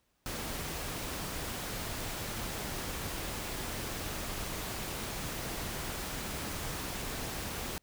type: noise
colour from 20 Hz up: pink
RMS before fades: -38 dBFS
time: 0.26-7.78 s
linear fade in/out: 0 ms
effects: pink hiss -75 dBFS RMS until 7.82 s